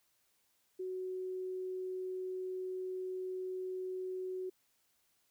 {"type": "tone", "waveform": "sine", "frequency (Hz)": 371.3, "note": "F#4", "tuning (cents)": 6, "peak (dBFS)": -37, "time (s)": [0.79, 4.5], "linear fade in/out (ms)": 10, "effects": ["white hiss -75 dBFS RMS until 5.3 s"]}